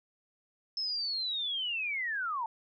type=linear sweep; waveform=sine; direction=down; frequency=5274 to 869 Hz; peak=-31 dBFS; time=0.77-2.46 s; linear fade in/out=2 ms; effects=none